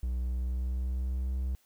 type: tone with pitch glide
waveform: triangle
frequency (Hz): 61.74 to 64.55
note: B1 to C2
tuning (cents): 0 to -23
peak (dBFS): -27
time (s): 0.03-1.55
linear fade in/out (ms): 0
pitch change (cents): +77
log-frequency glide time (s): 0.2-1.4
effects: white hiss -68 dBFS RMS until 1.65 s